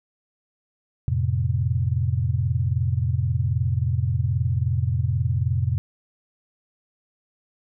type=tone cluster; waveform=sine; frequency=88.3 / 112 / 130.9 Hz; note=F2 / A2 / C3; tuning=+20 / +31 / +1 cents; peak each=-24 dBFS; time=1.08-5.78 s; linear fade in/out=0 ms; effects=none